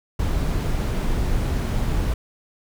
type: noise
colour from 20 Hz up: brown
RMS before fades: -22 dBFS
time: 0.19-2.14 s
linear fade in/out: 5 ms
effects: none

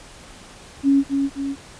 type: tone with echo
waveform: sine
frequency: 276.8 Hz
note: C#4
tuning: 2 cents flat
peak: -12 dBFS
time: 0.83-1.04 s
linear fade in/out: 50 ms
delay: 260 ms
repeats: 2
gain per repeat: -5 dB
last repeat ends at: 1.56 s
effects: pink hiss -43 dBFS RMS until 1.79 s + resampled to 22050 Hz

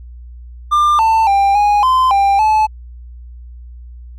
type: tone with pitch steps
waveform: triangle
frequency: 1195 / 891 / 794 / 825 / 1031 / 794 / 864 Hz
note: D6 / A5 / G5 / G#5 / C6 / G5 / A5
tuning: +30 / +22 / +22 / -12 / -26 / +22 / -32 cents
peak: -7 dBFS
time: 0.71-2.67 s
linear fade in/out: 20 ms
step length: 280 ms
effects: added 60 Hz sine -31 dBFS peak until 4.18 s

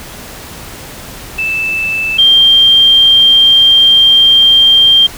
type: tone pair in turn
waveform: sine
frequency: 2637 / 3180 Hz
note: E7 / G7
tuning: 0 / +24 cents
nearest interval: minor third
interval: 324 cents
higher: second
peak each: -12 / -3 dBFS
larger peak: second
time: 1.38-2.18 / 2.18-5.07 s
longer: second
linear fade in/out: 10 ms
effects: pink hiss -29 dBFS RMS until 5.17 s

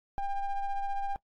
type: ring-modulated tone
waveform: triangle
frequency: 401.5 Hz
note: G4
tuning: 41 cents sharp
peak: -24 dBFS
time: 0.18-1.16 s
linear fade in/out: 0 ms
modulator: 394 Hz
effects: noise-tail reverb RT60 0.1 s tail -23 dB re dry + AAC 64 kbps

